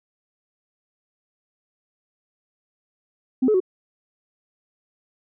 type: tone with pitch steps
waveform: sine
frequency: 258.1 / 428.1 / 371.2 Hz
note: C4 / A4 / F#4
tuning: -23 / -47 / +6 cents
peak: -14 dBFS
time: 3.42-3.603 s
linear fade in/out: 10 ms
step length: 61 ms
effects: tanh soft clip ceiling -11 dBFS